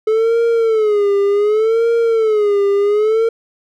triangle tone with vibrato, 431.2 Hz, A4, 35 cents flat, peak -9 dBFS, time 0.07-3.29 s, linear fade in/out 5 ms, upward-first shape sine, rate 0.67 Hz, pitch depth 130 cents each way, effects none

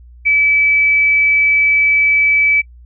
sine tone, 2300 Hz, D7, 37 cents flat, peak -9 dBFS, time 0.25-2.62 s, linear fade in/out 20 ms, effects noise-tail reverb RT60 0.1 s tail -26 dB re dry + added 60 Hz sine -37 dBFS peak until 2.85 s

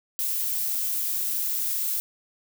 violet noise, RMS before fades -27 dBFS, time 0.19-2 s, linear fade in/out 0 ms, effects none

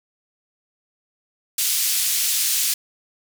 white band-pass noise, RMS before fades -21 dBFS, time 1.58-2.74 s, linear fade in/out 5 ms, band 3200 to 14000 Hz, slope 12 dB/octave, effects none

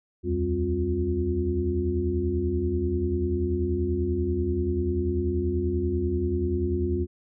sine tone cluster, 74 / 84.3 / 198.2 / 266 / 355.2 Hz, D2 / E2 / G3 / C4 / F4, +14 / +39 / +19 / +29 / +29 cents, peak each -33 / -27 / -33 / -33 / -27 dBFS, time 0.23-7.07 s, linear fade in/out 50 ms, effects none

